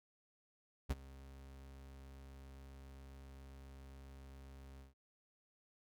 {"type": "tone with ADSR envelope", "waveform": "40% pulse", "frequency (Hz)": 67.4, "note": "C#2", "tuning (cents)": -48, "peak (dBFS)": -31, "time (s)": [0.89, 4.94], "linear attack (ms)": 20, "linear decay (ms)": 29, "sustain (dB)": -21, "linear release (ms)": 140, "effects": []}